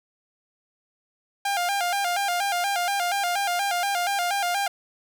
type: tone with vibrato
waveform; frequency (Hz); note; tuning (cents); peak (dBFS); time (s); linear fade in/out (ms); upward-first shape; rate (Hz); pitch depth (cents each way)
sawtooth; 751; F#5; +26; -19; 1.45-4.68; 5; square; 4.2; 110
effects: none